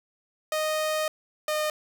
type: tone pair in turn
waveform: sawtooth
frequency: 620 / 611.5 Hz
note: D#5 / D#5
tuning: -6 / -30 cents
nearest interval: unison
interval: 24 cents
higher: first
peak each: -21 dBFS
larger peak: neither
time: 0.52-1.08 / 1.48-1.7 s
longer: first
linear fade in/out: 2 ms
effects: none